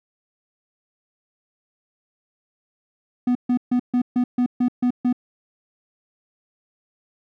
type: tone bursts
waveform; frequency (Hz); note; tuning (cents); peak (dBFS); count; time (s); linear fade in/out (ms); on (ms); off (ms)
triangle; 246.9; B3; 0; -14; 9; 3.27-5.128; 5; 82; 140
effects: none